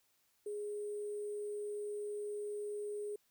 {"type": "tone with sample-and-hold", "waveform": "sine", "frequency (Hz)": 415.3, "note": "G#4", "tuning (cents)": 0, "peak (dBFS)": -38, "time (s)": [0.46, 3.16], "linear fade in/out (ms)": 5, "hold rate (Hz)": 8820, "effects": ["white hiss -75 dBFS RMS until 3.3 s"]}